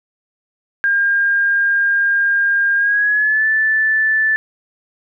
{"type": "tone with pitch glide", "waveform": "sine", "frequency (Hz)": [1609, 1754.6], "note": ["G6", "A6"], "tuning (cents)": [45, -5], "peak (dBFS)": -12, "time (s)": [0.84, 4.36], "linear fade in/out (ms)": 0, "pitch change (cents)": 150, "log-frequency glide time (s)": [2.76, 3.46], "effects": []}